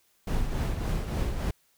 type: noise with tremolo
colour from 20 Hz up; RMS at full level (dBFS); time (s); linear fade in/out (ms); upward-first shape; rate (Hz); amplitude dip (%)
brown; -26; 0.27-1.51; 5; triangle; 3.5; 55
effects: white hiss -67 dBFS RMS until 1.77 s